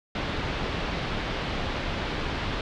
pink low-pass noise, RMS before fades -30 dBFS, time 0.15-2.61 s, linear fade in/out 2 ms, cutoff 4000 Hz, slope 24 dB/octave, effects none

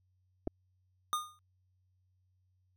clicks, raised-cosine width 2 ms, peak -23 / -23 dBFS, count 2, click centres 0.473 / 0.476 s
square tone with exponential decay, 1222 Hz, D#6, 32 cents flat, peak -28 dBFS, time 1.13-1.39 s, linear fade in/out 0 ms, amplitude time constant 56 ms
effects added 92 Hz sine -70 dBFS peak until 2.76 s

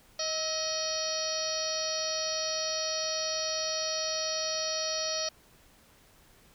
harmonic tone with a mistuned harmonic, 629 Hz, D#5, 19 cents sharp, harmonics 1 / 2 / 3 / 4 / 5 / 6 / 7 / 8 / 9, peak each -35 / -42 / -44 / -45 / -42 / -44 / -35 / -39 / -35 dBFS, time 0.19-5.29 s, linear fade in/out 5 ms, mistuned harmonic 2, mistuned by +55 cents, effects pink hiss -60 dBFS RMS until 6.54 s

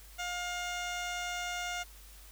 15% pulse tone with low-pass filter, 710 Hz, F5, 28 cents sharp, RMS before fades -37 dBFS, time 0.18-1.84 s, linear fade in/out 20 ms, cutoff 5800 Hz, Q 2, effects added 50 Hz sine -52 dBFS peak until 2.31 s + white hiss -56 dBFS RMS until 2.31 s

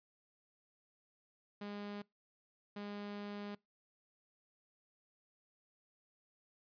sawtooth tone bursts at uneven times, 204.7 Hz, G#3, 25 cents flat, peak -39 dBFS, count 2, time 1.61-2.02 / 2.76-3.55 s, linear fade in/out 5 ms, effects noise-tail reverb RT60 0.2 s tail -24 dB re dry + resampled to 11025 Hz

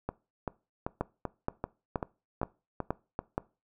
two click trains, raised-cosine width 1 ms, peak -15 / -18 dBFS, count 6 / 9, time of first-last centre 1.01-3.38 / 0.09-3.191 s, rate 2.11 / 2.58 Hz, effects noise-tail reverb RT60 0.3 s tail -21 dB re dry

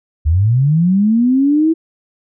sine linear sweep, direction up, 71 to 329.5 Hz, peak -9 dBFS, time 0.25-1.74 s, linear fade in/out 20 ms, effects none

